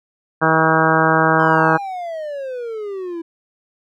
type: harmonic tone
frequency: 160 Hz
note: D#3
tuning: 49 cents sharp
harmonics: 1 / 2 / 3 / 4 / 5 / 6 / 7 / 8 / 9 / 10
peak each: -21 / -21 / -21 / -21 / -21 / -21 / -21 / -21 / -21 / -21 dBFS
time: 0.41-1.78 s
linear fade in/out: 20 ms
type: exponential sweep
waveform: triangle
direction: down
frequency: 1046.5 to 327.9 Hz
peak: -22 dBFS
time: 1.39-3.22 s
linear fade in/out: 10 ms
effects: none